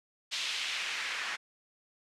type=noise with band-pass filter sweep; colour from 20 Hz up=white; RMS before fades=-35 dBFS; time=0.31-1.37 s; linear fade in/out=20 ms; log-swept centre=3400 to 1700 Hz; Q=1.6; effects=low-pass 7000 Hz 12 dB/octave